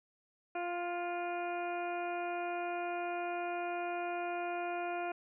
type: harmonic tone with a mistuned harmonic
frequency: 349.2 Hz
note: F4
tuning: in tune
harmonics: 1 / 2 / 3 / 4 / 5 / 6 / 7 / 8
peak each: -40 / -37 / -48 / -45 / -54 / -56 / -46 / -57 dBFS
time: 0.55-5.12 s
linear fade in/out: 5 ms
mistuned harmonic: 4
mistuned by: +16 cents
effects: none